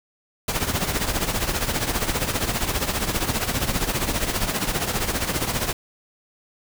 pink noise with tremolo, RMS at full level -21 dBFS, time 0.48-5.73 s, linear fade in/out 2 ms, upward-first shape triangle, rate 15 Hz, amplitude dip 75%, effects none

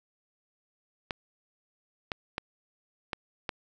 clicks, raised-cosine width 0.3 ms, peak -15 dBFS, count 5, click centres 1.108 / 2.118 / 2.381 / 3.132 / 3.492 s, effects none

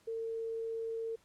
sine tone, 452.8 Hz, A4, 50 cents sharp, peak -35 dBFS, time 0.07-1.16 s, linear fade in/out 10 ms, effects pink hiss -68 dBFS RMS until 1.24 s + low-pass 11000 Hz 12 dB/octave

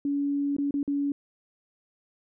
sine tone with dropouts, 283.7 Hz, C#4, 40 cents sharp, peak -24 dBFS, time 0.05-1.12 s, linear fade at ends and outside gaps 2 ms, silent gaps 0.566-0.584 / 0.709-0.74 / 0.83-0.877 s, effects none

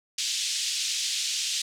pink band-pass noise, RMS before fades -29 dBFS, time 0.18-1.62 s, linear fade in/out 5 ms, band 3100 to 7600 Hz, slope 24 dB/octave, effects none

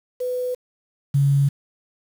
sine tone pair in turn, 499.1 / 140.06 Hz, B4 / C#3, +18 / +18 cents, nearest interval octave + minor seventh, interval 2200 cents, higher first, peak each -22 / -14 dBFS, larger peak second, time 0.2-0.55 / 1.14-1.49 s, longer neither, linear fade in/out 10 ms, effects 7-bit

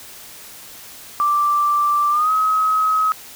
sine tone with pitch glide, 1174.7 to 1273.6 Hz, D6 to D#6, 0 to +40 cents, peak -14 dBFS, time 1.2-3.12 s, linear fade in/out 0 ms, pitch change +140 cents, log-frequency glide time 2.1-2.31 s, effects white hiss -39 dBFS RMS until 3.35 s

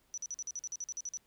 sine tone bursts, 5920 Hz, F#8, in tune, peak -36 dBFS, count 13, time 0.14-1.172 s, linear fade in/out 0 ms, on 36 ms, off 47 ms, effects pink hiss -71 dBFS RMS until 1.26 s

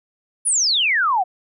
sine exponential sweep, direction down, 10490 to 697 Hz, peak -15 dBFS, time 0.45-1.24 s, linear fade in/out 20 ms, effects none

